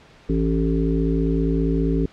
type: harmonic tone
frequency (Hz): 55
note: A1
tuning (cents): 0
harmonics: 1 / 3 / 5 / 7 / 8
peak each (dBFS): -22 / -23 / -23 / -27 / -29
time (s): 0.29-2.06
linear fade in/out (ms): 5
effects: pink hiss -49 dBFS RMS until 2.12 s + low-pass 4000 Hz 12 dB/octave